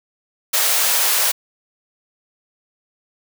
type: high-pass noise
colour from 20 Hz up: white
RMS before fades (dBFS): -17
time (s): 0.53-1.32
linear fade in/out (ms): 10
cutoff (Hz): 480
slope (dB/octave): 24
effects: none

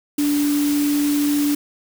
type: tone in noise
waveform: sine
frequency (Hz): 290.9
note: D4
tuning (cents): -16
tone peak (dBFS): -16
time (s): 0.18-1.55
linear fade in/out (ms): 5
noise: white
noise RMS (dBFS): -29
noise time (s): 0.18-1.55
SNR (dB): +10
effects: none

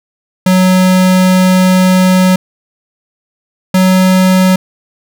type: tone pair in turn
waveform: square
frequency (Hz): 185 / 186.01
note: F#3 / F#3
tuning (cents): 0 / +9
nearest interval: unison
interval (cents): 9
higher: second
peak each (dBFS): -6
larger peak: neither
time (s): 0.46-2.36 / 3.74-4.56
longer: first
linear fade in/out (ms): 5
effects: none

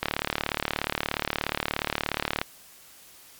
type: click train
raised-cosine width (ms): 0.3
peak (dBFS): -8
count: 89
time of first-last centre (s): 0.03-2.415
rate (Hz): 36.9
effects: white hiss -51 dBFS RMS until 3.39 s + MP3 96 kbps

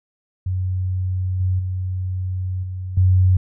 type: tone with level steps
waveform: sine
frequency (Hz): 92.5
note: F#2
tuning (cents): 0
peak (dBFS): -19 / -16 / -21 / -25 / -11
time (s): 0.46-3.37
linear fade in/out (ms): 5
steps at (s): 1.4 / 1.59 / 2.63 / 2.97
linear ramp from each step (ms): 5
effects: none

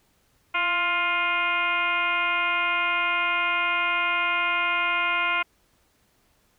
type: tone with frequency modulation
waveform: sine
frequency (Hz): 1760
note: A6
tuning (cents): 0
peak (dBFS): -21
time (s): 0.54-5.43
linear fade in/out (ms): 10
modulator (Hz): 356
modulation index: 2.6
effects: pink hiss -65 dBFS RMS until 6.58 s

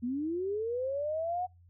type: linear sweep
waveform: sine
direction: up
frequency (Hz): 230 to 740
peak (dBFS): -30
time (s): 0.02-1.47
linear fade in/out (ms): 20
effects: noise-tail reverb RT60 0.2 s tail -25 dB re dry + added 87 Hz sine -56 dBFS peak until 1.69 s

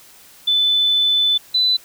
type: tone pair in turn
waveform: sine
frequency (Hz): 3506 / 3999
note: A7 / B7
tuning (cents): -7 / +21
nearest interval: major second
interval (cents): 228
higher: second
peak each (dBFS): -13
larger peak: neither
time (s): 0.47-1.38 / 1.54-1.77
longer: first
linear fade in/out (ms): 10
effects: white hiss -46 dBFS RMS until 1.84 s

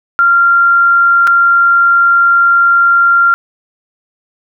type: tone with dropouts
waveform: sine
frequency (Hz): 1385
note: F6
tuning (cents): -15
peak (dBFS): -5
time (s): 0.19-3.34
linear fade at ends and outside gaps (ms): 0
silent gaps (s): 1.271-1.275
effects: none

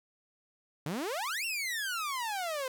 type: exponential two-way sweep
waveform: sawtooth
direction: up then down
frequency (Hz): 138.59 to 2794 to 506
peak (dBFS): -29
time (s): 0.86-2.68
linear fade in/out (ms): 2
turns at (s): 1.45
effects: 11-bit

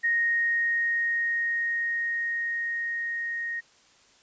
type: tone with level ramp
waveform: sine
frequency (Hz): 1864.7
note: A#6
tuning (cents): 0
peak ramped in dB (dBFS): -21 to -29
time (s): 0.03-3.61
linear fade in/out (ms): 20
effects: white hiss -59 dBFS RMS until 4.22 s + resampled to 16000 Hz

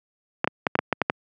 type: clicks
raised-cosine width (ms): 0.5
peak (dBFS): -4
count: 8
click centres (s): 0.444 / 0.475 / 0.668 / 0.754 / 0.79 / 0.927 / 1.017 / 1.099
effects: high-pass 150 Hz 12 dB/octave

